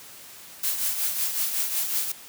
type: noise with tremolo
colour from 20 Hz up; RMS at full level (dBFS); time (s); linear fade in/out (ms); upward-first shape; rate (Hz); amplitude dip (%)
blue; -24; 0.63-2.12; 5; triangle; 5.4; 60
effects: white hiss -45 dBFS RMS until 2.28 s + high-pass 80 Hz 12 dB/octave